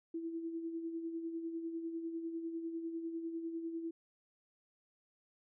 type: tone with tremolo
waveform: sine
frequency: 330.5 Hz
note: E4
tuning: 5 cents sharp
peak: -36 dBFS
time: 0.14-3.91 s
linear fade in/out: 5 ms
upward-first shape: sine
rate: 10 Hz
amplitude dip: 50%
effects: none